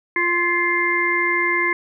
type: harmonic tone with a mistuned harmonic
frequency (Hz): 349.2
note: F4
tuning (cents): 0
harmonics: 1 / 3 / 5 / 6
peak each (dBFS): -25 / -24 / -24 / -19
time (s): 0.16-1.73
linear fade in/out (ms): 2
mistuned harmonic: 5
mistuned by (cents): -19
effects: none